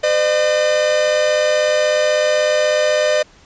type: tone pair together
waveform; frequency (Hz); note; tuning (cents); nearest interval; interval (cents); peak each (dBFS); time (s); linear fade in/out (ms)
45% pulse; 509 / 605.3; C5 / D#5; -48 / -48; minor third; 300; -20 / -14; 0.03-3.23; 10
effects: pink hiss -48 dBFS RMS until 3.45 s + resampled to 16000 Hz